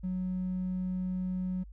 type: tone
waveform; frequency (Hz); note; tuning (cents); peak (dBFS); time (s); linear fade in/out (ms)
triangle; 184; F#3; -9; -27; 0.03-1.64; 20
effects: tanh soft clip ceiling -27 dBFS + added 50 Hz sine -45 dBFS peak until 1.72 s